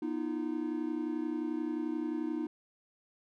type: tone cluster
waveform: triangle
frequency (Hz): 243.8 / 309.5 / 340.9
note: B3 / D#4 / F4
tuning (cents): -22 / -9 / -42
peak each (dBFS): -37 / -32 / -37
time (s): 0.02-2.47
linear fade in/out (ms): 5
effects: none